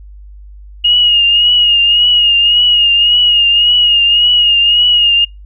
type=tone with vibrato; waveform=sine; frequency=2867 Hz; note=F7; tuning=45 cents sharp; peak=-6 dBFS; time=0.84-5.25 s; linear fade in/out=10 ms; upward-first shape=triangle; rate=1.8 Hz; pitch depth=50 cents each way; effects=noise-tail reverb RT60 0.2 s tail -24 dB re dry + added 50 Hz sine -31 dBFS peak until 5.45 s